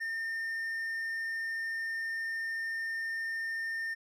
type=tone; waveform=triangle; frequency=1813 Hz; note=A#6; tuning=49 cents flat; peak=-31 dBFS; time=0-3.95 s; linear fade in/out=20 ms; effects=none